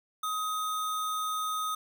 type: tone with sample-and-hold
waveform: sine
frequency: 1260 Hz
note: D#6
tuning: 21 cents sharp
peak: -29 dBFS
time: 0.23-1.75 s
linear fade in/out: 5 ms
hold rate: 4900 Hz
effects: none